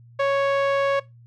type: tone with low-pass filter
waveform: sawtooth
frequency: 554.4 Hz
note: C#5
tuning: in tune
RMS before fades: -21 dBFS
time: 0.19-1 s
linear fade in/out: 10 ms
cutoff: 2400 Hz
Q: 0.71
effects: noise-tail reverb RT60 0.2 s tail -20 dB re dry + added 118 Hz sine -46 dBFS peak until 1.26 s